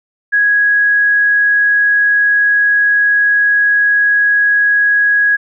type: tone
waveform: sine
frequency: 1661.2 Hz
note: G#6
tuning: in tune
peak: -8 dBFS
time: 0.32-5.37 s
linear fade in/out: 20 ms
effects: none